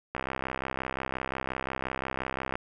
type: click train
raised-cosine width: 0.5 ms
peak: -16 dBFS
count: 159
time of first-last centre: 0.15-2.555 s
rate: 65.7 Hz
effects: none